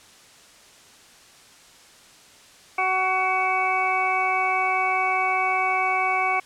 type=harmonic tone; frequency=374.6 Hz; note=F#4; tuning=21 cents sharp; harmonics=1 / 2 / 3 / 4 / 6 / 7; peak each=-34 / -24 / -26 / -35 / -24 / -35 dBFS; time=2.78-6.4 s; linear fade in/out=5 ms; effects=white hiss -50 dBFS RMS until 6.45 s + low-pass 8000 Hz 12 dB/octave